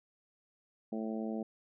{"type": "harmonic tone", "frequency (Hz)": 110.5, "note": "A2", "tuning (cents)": 8, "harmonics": [2, 3, 4, 5, 6, 7], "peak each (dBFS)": [-36, -42, -44, -46, -46, -50], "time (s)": [0.92, 1.43], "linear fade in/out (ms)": 5, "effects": []}